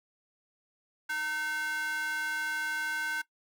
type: tone with high-pass filter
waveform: square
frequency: 306.5 Hz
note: D#4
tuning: 26 cents flat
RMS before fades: -33 dBFS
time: 1.09-3.22 s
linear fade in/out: 10 ms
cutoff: 1400 Hz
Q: 5.7
effects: noise-tail reverb RT60 0.1 s tail -18 dB re dry